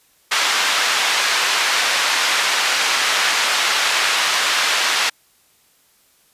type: band-pass noise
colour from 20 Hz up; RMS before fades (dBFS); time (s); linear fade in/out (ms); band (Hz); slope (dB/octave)
pink; -18; 0.31-5.1; 10; 1200 to 5500; 12
effects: white hiss -57 dBFS RMS until 6.33 s + resampled to 32000 Hz